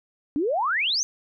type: exponential sweep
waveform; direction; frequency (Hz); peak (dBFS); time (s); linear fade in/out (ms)
sine; up; 270.1 to 6470; -21; 0.36-1.03; 0
effects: none